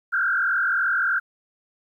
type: tone with frequency modulation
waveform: sine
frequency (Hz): 1487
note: F#6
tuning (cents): +8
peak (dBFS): -19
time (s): 0.12-1.2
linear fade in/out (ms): 20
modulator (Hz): 43.2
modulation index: 2.7
effects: 10-bit